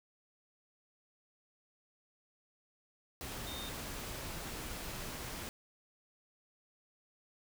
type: tone in noise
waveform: sine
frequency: 3667 Hz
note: A#7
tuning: 29 cents flat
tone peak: -45 dBFS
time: 3.47-3.69 s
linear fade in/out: 0 ms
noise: pink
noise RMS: -43 dBFS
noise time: 3.21-5.49 s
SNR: -5 dB
effects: none